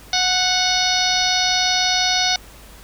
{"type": "harmonic tone with a mistuned harmonic", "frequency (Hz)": 734, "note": "F#5", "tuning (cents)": -14, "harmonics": [1, 2, 3, 4, 5, 6, 7, 8], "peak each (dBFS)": [-23, -26, -25, -28, -22, -23, -24, -26], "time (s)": [0.13, 2.36], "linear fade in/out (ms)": 2, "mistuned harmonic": 2, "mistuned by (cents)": 21, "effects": ["added 50 Hz sine -43 dBFS peak until 2.83 s", "pink hiss -44 dBFS RMS until 2.83 s"]}